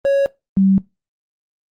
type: tone pair in turn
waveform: triangle / sine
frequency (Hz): 554.4 / 192.87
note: C#5 / G3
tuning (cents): 0 / -28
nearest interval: octave + tritone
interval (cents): 1828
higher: first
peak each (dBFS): -10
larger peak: neither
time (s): 0.05-0.26 / 0.57-0.78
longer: neither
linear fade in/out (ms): 0
effects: noise-tail reverb RT60 0.2 s tail -20 dB re dry + Opus 24 kbps